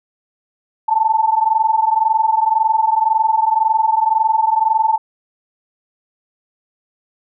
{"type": "tone pair together", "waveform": "sine", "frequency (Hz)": [872.1, 894], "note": ["A5", "A5"], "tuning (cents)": [-16, 27], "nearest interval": "unison", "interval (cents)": 43, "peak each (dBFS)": -15, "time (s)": [0.88, 4.98], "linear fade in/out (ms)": 10, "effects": []}